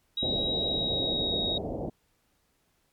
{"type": "tone with pitch glide", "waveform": "sine", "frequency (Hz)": [3824, 3778], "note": ["A#7", "A#7"], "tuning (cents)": [43, 22], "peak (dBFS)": -27, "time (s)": [0.17, 1.58], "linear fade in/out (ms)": 5, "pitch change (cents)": -21, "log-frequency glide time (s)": [0.6, 1.33]}
{"type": "low-pass noise", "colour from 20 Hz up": "white", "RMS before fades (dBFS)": -33, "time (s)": [0.22, 1.9], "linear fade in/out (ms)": 10, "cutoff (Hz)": 690, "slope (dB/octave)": 48}
{"effects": ["pink hiss -71 dBFS RMS until 2.92 s", "MP3 96 kbps"]}